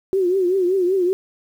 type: tone with vibrato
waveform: sine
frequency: 370 Hz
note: F#4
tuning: in tune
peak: -15 dBFS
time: 0.13-1.13 s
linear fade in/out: 0 ms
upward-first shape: triangle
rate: 5.2 Hz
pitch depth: 120 cents each way
effects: 8-bit